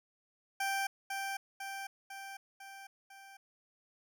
20% pulse tone with echo, 784 Hz, G5, in tune, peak -27 dBFS, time 0.6-0.87 s, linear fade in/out 5 ms, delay 500 ms, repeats 5, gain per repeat -4 dB, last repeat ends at 3.37 s, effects none

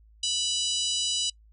harmonic tone, 985 Hz, B5, 5 cents flat, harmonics 3 / 4 / 5 / 6 / 7 / 8 / 9, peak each -29 / -31 / -33 / -35 / -36 / -37 / -38 dBFS, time 0.23-1.3 s, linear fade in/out 5 ms, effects noise-tail reverb RT60 0.1 s tail -24 dB re dry + added 54 Hz sine -53 dBFS peak until 1.52 s

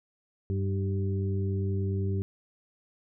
harmonic tone with a mistuned harmonic, 97.2 Hz, G2, 14 cents flat, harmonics 1 / 2 / 3 / 4, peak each -27 / -35 / -42 / -36 dBFS, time 0.5-2.22 s, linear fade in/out 0 ms, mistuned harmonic 3, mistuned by +41 cents, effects none

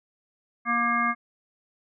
harmonic tone with a mistuned harmonic, 237 Hz, A#3, 29 cents sharp, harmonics 1 / 3 / 5 / 7 / 9, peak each -30 / -33 / -24 / -30 / -28 dBFS, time 0.65-1.15 s, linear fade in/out 50 ms, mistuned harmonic 7, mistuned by -21 cents, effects none

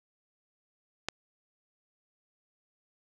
click, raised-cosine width 0.2 ms, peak -13 dBFS, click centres 1.086 s, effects none

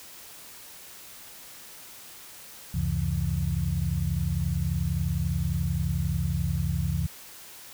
sine tone cluster, 70.9 / 91.1 / 134.6 / 165.9 Hz, C#2 / F#2 / C3 / E3, +40 / -26 / +49 / +11 cents, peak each -30 dBFS, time 2.74-7.07 s, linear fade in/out 5 ms, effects white hiss -46 dBFS RMS until 7.73 s

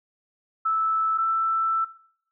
sine tone pair in turn, 1313 / 1327.5 Hz, E6 / E6, -7 / +12 cents, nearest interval unison, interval 19 cents, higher second, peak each -20 dBFS, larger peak neither, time 0.65-1.18 / 1.18-1.85 s, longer second, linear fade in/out 10 ms, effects noise-tail reverb RT60 0.6 s tail -17 dB re dry

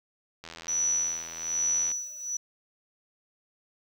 click train, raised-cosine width 0.2 ms, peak -24 dBFS, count 123, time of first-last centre 0.44-1.915 s, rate 82.7 Hz
sine tone with tremolo, 5920 Hz, F#8, in tune, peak -23 dBFS, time 0.68-2.37 s, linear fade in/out 5 ms, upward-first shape sine, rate 1.2 Hz, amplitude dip 85%
effects 9-bit

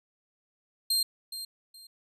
sawtooth tone with echo, 4186 Hz, C8, in tune, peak -21 dBFS, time 0.9-1.03 s, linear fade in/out 5 ms, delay 420 ms, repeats 2, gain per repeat -12 dB, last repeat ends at 1.87 s, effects resampled to 32000 Hz

